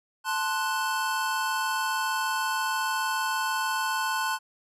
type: chord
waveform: square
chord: F# diminished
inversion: first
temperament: equal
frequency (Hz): 880 / 1046.5 / 1480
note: A5 / C6 / F#6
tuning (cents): 0 / 0 / 0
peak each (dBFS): -31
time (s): 0.24-4.39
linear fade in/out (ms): 50
effects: resampled to 32000 Hz